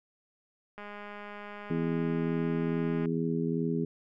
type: click train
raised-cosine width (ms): 0.5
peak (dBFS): -29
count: 470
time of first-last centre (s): 0.78-3.057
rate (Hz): 206
type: harmonic tone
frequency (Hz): 82.41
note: E2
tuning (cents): 0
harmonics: 2 / 3 / 4 / 5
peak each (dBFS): -31 / -32 / -36 / -34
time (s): 1.7-3.85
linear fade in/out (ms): 5
effects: none